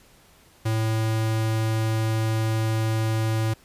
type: tone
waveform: square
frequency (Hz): 110.9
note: A2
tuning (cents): +14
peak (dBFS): -22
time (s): 0.65-3.54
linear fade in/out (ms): 10
effects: pink hiss -55 dBFS RMS until 3.64 s + resampled to 32000 Hz